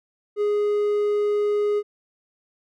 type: tone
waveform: triangle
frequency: 414.8 Hz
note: G#4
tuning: 2 cents flat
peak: -17 dBFS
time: 0.36-1.83 s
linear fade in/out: 50 ms
effects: none